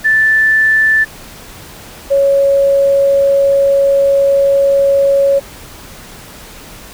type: tone pair in turn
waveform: sine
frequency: 1760 / 554.4 Hz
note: A6 / C#5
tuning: 0 / 0 cents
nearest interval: octave + minor sixth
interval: 2000 cents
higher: first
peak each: -7 dBFS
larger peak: neither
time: 0.04-1.05 / 2.1-5.4 s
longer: second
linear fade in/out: 20 ms
effects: pink hiss -34 dBFS RMS until 6.93 s